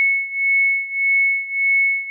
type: beating tone pair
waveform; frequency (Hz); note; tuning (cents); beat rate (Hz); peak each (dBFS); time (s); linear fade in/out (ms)
sine; 2201 / 2202.7; C#7 / C#7; -13 / -12; 1.7; -17 / -20; 0-2.1; 0
effects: none